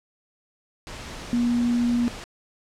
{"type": "tone in noise", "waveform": "sine", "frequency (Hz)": 239.7, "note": "A#3", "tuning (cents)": 48, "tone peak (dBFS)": -19, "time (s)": [1.33, 2.08], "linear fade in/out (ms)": 0, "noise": "pink", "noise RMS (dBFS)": -37, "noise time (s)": [0.87, 2.24], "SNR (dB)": 15, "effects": ["low-pass 7000 Hz 12 dB/octave"]}